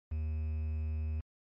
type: tone with quantisation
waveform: triangle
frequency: 77.78 Hz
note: D#2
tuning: in tune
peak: -30 dBFS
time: 0.11-1.21 s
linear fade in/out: 10 ms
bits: 9
effects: low-pass 2000 Hz 12 dB/octave + MP3 48 kbps